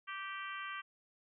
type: harmonic tone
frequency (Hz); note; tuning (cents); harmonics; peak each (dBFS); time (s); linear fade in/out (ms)
390; G4; -9; 3 / 4 / 5 / 6 / 7 / 8; -44 / -46 / -48 / -50 / -51 / -52; 0.07-0.82; 20
effects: none